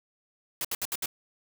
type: noise bursts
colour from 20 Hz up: white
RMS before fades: -31 dBFS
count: 5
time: 0.61-1.059 s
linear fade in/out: 2 ms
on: 37 ms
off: 66 ms
effects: none